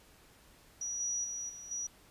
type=tone with level steps; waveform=sine; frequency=5820 Hz; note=F#8; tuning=29 cents flat; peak=-35 / -32 / -37 / -45 / -35 dBFS; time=0.81-1.87 s; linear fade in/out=5 ms; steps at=1 / 1.24 / 1.49 / 1.71 s; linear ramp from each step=5 ms; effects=pink hiss -61 dBFS RMS until 2.1 s + resampled to 32000 Hz